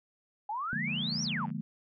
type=exponential two-way sweep; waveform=sine; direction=up then down; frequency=805 to 5900 to 805 Hz; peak=-32 dBFS; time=0.49-1.46 s; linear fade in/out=5 ms; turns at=1.23 s
type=chord; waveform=sine; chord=Bb dominant seventh; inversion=first; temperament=equal; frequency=146.83 / 174.61 / 207.7 / 233.1 Hz; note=D3 / F3 / Ab3 / Bb3; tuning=0 / 0 / 0 / 0 cents; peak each=-39 dBFS; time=0.73-1.61 s; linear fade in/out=0 ms
type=click train; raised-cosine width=0.5 ms; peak=-38 dBFS; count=61; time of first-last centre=0.88-1.503 s; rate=96.3 Hz
effects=none